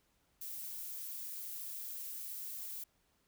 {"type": "noise", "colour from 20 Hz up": "violet", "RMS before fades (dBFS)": -44, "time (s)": [0.41, 2.84], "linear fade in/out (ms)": 5, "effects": ["pink hiss -75 dBFS RMS until 3.27 s"]}